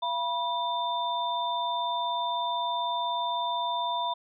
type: tone cluster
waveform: sine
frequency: 684 / 977 / 3581 Hz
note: F5 / B5 / A7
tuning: -36 / -19 / +30 cents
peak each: -34 / -28 / -35 dBFS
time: 0.02-4.14 s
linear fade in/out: 10 ms
effects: none